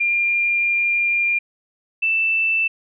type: tone pair in turn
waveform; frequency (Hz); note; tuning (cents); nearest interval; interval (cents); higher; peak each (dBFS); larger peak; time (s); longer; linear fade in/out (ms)
sine; 2398 / 2655; D7 / E7; +36 / +12; major second; 176; second; -16; neither; 0-1.39 / 2.02-2.68; first; 10
effects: none